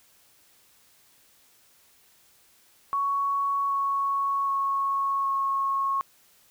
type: tone with pitch steps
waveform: sine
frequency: 1115 / 1107.9 / 1100.9 / 1093.9 Hz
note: C#6 / C#6 / C#6 / C#6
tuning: +10 / -1 / -12 / -23 cents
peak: -23 dBFS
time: 2.93-6.01 s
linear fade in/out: 0 ms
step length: 770 ms
effects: white hiss -60 dBFS RMS until 6.5 s